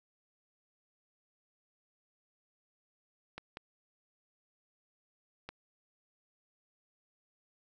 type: clicks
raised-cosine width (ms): 0.3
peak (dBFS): -26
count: 3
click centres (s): 3.38 / 3.571 / 5.49
effects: none